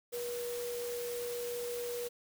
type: tone in noise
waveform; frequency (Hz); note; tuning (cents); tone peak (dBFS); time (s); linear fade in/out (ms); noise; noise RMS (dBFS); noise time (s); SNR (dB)
sine; 481.3; B4; -45; -36; 0.12-2.09; 20; white; -45; 0.12-2.09; +6
effects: none